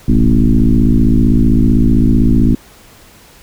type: tone with frequency modulation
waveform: sine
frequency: 120 Hz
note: B2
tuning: 49 cents flat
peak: -6 dBFS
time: 0.08-2.55 s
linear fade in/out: 5 ms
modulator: 55.6 Hz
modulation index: 3.1
effects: pink hiss -42 dBFS RMS until 3.42 s